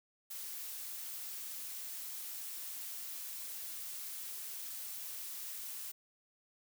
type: noise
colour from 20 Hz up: blue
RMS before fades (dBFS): -44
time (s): 0.3-5.92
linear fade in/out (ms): 10
effects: none